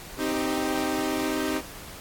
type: chord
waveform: sawtooth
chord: C minor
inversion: none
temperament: equal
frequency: 261.6 / 311.1 / 392 Hz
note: C4 / Eb4 / G4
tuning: 0 / 0 / 0 cents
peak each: -26 / -24 / -27 dBFS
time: 0.17-1.62 s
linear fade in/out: 50 ms
effects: pink hiss -42 dBFS RMS until 2 s + AAC 64 kbps